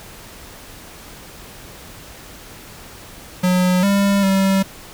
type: tone with pitch steps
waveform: square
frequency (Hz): 181.7 / 199.2 / 193.4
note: F#3 / G3 / G3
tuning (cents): -31 / +28 / -23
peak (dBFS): -14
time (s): 3.43-4.63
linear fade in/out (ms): 10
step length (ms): 400
effects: pink hiss -39 dBFS RMS until 4.93 s